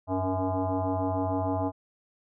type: tone with frequency modulation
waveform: sine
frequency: 277.2 Hz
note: C#4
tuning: in tune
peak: -25 dBFS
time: 0.07-1.72 s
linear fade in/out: 50 ms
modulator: 187 Hz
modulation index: 3.5
effects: none